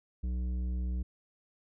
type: tone with tanh clipping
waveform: sine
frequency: 61.74 Hz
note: B1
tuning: in tune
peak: -32 dBFS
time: 0.23-1.03 s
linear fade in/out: 10 ms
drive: 10 dB
effects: none